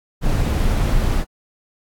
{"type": "noise", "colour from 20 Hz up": "brown", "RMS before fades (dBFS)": -17, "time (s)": [0.21, 1.25], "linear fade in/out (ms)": 50, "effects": ["AAC 64 kbps"]}